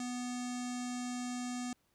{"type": "tone with low-pass filter", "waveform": "square", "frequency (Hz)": 246.9, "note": "B3", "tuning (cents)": 0, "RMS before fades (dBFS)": -39, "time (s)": [0, 1.73], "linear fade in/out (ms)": 2, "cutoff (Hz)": 7400, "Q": 4.4, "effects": ["pink hiss -75 dBFS RMS until 1.94 s"]}